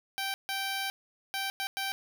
10% pulse tone bursts at uneven times, 780 Hz, G5, 9 cents flat, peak -23 dBFS, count 5, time 0.18-0.34 / 0.49-0.9 / 1.34-1.5 / 1.6-1.67 / 1.77-1.92 s, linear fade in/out 0 ms, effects none

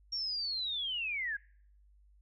sine linear sweep, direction down, 5590 to 1593 Hz, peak -33 dBFS, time 0.12-1.37 s, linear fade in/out 10 ms, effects noise-tail reverb RT60 0.6 s tail -25 dB re dry + added 50 Hz sine -60 dBFS peak until 2.21 s

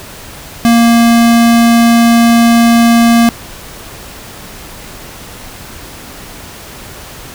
square tone, 233.1 Hz, A#3, in tune, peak -5 dBFS, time 0.65-3.29 s, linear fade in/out 0 ms, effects pink hiss -30 dBFS RMS until 7.34 s

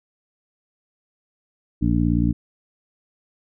harmonic tone, 58.27 Hz, A#1, in tune, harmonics 1 / 2 / 3 / 4 / 5, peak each -23 / -23 / -23 / -23 / -23 dBFS, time 1.81-2.33 s, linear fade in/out 20 ms, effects none

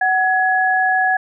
sine tone pair together, 749 / 1681.4 Hz, F#5 / G#6, +21 / +21 cents, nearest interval octave + major second, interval 1400 cents, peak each -16 dBFS, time 0.01-1.17 s, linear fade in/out 5 ms, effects none

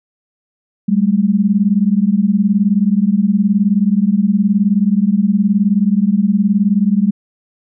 sine beating tone pair, 193.2 / 212.2 Hz, G3 / G#3, -25 / +38 cents, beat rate 19 Hz, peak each -13 dBFS, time 0.88-7.11 s, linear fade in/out 10 ms, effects none

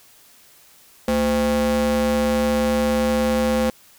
square ring-modulated tone, 145.3 Hz, D3, 18 cents flat, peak -15 dBFS, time 1.08-3.7 s, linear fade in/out 2 ms, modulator 369 Hz, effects white hiss -51 dBFS RMS until 3.98 s

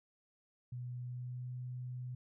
sine tone with pitch glide, 123.47 to 125.19 Hz, B2 to B2, 0 to +24 cents, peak -40 dBFS, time 0.72-2.15 s, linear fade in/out 5 ms, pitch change +24 cents, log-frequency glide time 1.02-1.52 s, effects none

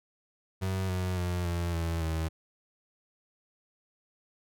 35% pulse tone with pitch steps, 94.7 / 91.69 / 88.77 / 85.94 / 83.21 / 80.56 Hz, F#2 / F#2 / F2 / F2 / E2 / E2, +41 / -15 / +29 / -27 / +17 / -39 cents, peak -27 dBFS, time 0.61-2.29 s, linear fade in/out 20 ms, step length 280 ms, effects none

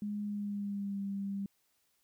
sine tone with pitch glide, 207 to 198 Hz, G#3 to G3, -5 to +18 cents, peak -34 dBFS, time 0.02-1.46 s, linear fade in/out 2 ms, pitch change -77 cents, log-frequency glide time 0.22-1.02 s, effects white hiss -75 dBFS RMS until 2.03 s

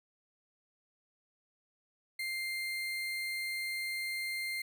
35% pulse tone, 2100 Hz, C7, 6 cents sharp, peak -33 dBFS, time 2.19-4.62 s, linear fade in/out 5 ms, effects none

